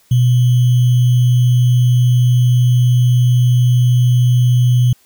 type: tone with sample-and-hold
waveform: sine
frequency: 123.47 Hz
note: B2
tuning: in tune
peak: -8 dBFS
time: 0.11-4.93 s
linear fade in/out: 5 ms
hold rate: 3150 Hz
effects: white hiss -53 dBFS RMS until 5.05 s